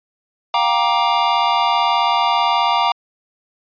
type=chord; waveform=square; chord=G minor seventh; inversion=third; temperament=just; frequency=705.6 / 784 / 940.8 / 1176 Hz; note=F5 / G5 / Bb5 / D6; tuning=+18 / 0 / +16 / +2 cents; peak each=-22 / -22 / -18 / -21 dBFS; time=0.54-2.92 s; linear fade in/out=2 ms; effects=resampled to 11025 Hz